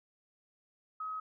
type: tone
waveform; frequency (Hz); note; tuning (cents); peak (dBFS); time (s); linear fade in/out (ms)
sine; 1271; D#6; +36; -36; 1-1.2; 5
effects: none